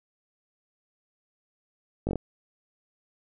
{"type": "slowing click train", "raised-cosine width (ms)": 2, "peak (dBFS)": -15, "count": 5, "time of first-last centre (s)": [2.07, 2.157], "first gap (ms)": 19, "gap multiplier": 1.09, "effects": []}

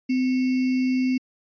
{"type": "tone with sample-and-hold", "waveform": "sine", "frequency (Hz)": 256.4, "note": "C4", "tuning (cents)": -35, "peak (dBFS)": -19, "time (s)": [0.09, 1.18], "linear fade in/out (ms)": 10, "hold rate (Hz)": 2450, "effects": ["resampled to 11025 Hz"]}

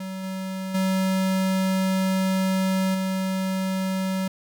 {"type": "tone with level steps", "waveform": "square", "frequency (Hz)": 189.4, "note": "F#3", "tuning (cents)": 41, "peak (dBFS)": [-31, -29, -21, -24], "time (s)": [0, 4.28], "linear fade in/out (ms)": 5, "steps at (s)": [0.23, 0.74, 2.94], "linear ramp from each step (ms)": 10, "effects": []}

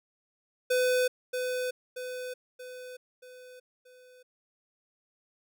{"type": "tone with echo", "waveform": "square", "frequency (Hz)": 503, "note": "B4", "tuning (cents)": 32, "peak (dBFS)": -24, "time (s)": [0.7, 1.08], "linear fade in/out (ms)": 10, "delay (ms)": 630, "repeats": 5, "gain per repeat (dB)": -6, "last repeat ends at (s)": 4.23, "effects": []}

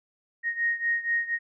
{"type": "beating tone pair", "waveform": "sine", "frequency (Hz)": [1864.7, 1868.9], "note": ["A#6", "A#6"], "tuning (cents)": [0, 4], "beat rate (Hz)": 4.2, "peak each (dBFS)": [-26, -29], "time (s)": [0.43, 1.39], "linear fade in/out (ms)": 50, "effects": []}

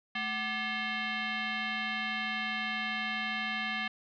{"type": "tone with frequency modulation", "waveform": "sine", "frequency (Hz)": 216.9, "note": "A3", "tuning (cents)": -25, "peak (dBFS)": -31, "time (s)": [0.15, 3.88], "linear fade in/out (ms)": 5, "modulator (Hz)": 967, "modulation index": 3.1, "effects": ["resampled to 11025 Hz", "10-bit"]}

